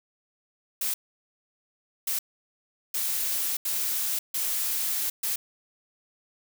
blue noise bursts at uneven times, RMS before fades -28 dBFS, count 6, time 0.81-0.94 / 2.07-2.19 / 2.94-3.57 / 3.65-4.19 / 4.34-5.1 / 5.23-5.36 s, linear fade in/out 5 ms, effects none

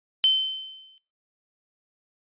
sine tone with exponential decay, 3078 Hz, G7, 32 cents flat, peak -14 dBFS, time 0.24-0.98 s, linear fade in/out 0 ms, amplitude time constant 160 ms, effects noise-tail reverb RT60 0.3 s tail -19 dB re dry + resampled to 8000 Hz

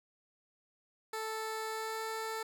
15% pulse tone with pitch glide, 440 to 443.3 Hz, A4 to A4, 0 to +13 cents, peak -30 dBFS, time 1.13-2.43 s, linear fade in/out 5 ms, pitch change +13 cents, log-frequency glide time 1.7-2.02 s, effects none

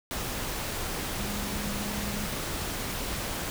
sine tone in noise, 205.3 Hz, G#3, 20 cents flat, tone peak -35 dBFS, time 1.19-2.26 s, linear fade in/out 0 ms, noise pink, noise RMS -33 dBFS, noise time 0.11-3.5 s, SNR -5 dB, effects none

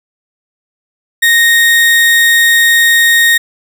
35% pulse tone, 1859 Hz, A#6, 5 cents flat, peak -4 dBFS, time 1.22-3.38 s, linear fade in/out 10 ms, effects none

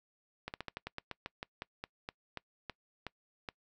slowing click train, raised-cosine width 0.3 ms, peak -23 dBFS, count 17, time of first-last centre 0.48-3.488 s, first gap 59 ms, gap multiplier 1.14, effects noise-tail reverb RT60 0.1 s tail -24 dB re dry

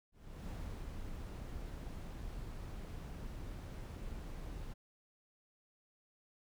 brown noise with ADSR envelope, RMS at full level -43 dBFS, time 0.12-4.74 s, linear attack 390 ms, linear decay 390 ms, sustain -2 dB, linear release 15 ms, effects none

